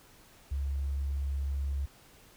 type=tone with tanh clipping; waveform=triangle; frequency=69.3 Hz; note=C#2; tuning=in tune; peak=-29 dBFS; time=0.51-1.86 s; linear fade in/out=10 ms; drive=3 dB; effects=pink hiss -58 dBFS RMS until 2.36 s